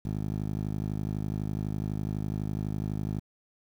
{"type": "tone with band-pass filter", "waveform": "10% pulse", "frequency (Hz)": 52, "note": "G#1", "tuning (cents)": 3, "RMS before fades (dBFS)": -32, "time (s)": [0.05, 3.2], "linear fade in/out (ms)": 5, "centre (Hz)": 140, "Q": 0.93, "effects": ["9-bit"]}